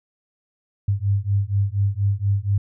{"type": "beating tone pair", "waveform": "sine", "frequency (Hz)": [98, 102.2], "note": ["G2", "G#2"], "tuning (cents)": [0, -27], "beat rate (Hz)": 4.2, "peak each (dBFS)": -21, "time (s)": [0.88, 2.58], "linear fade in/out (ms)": 5, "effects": []}